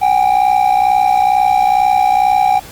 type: ring-modulated tone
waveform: triangle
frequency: 784 Hz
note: G5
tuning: in tune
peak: -4 dBFS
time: 0.01-2.6 s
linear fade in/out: 20 ms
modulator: 31.1 Hz
effects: pink hiss -35 dBFS RMS until 2.71 s + Opus 24 kbps